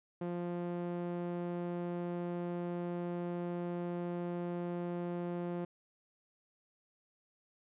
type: tone with band-pass filter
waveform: sawtooth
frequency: 174.61 Hz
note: F3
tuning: in tune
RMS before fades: -38 dBFS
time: 0.21-5.65 s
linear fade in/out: 5 ms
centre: 370 Hz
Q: 0.84
effects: resampled to 8000 Hz